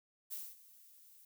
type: noise with ADSR envelope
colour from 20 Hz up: violet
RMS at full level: -42 dBFS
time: 0.3-1.25 s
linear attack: 25 ms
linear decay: 230 ms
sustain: -19 dB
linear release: 4 ms
effects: none